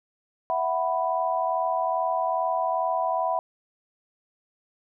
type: chord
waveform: sine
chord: E suspended second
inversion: none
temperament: just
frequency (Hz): 659.3 / 741.7 / 988.9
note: E5 / F#5 / B5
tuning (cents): 0 / +4 / +2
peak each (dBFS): -27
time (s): 0.5-3.39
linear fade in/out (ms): 0
effects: none